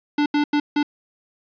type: tone bursts at uneven times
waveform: square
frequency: 293.7 Hz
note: D4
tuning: in tune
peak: -17 dBFS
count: 4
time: 0.18-0.26 / 0.34-0.44 / 0.53-0.6 / 0.76-0.83 s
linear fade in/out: 5 ms
effects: resampled to 11025 Hz + 8-bit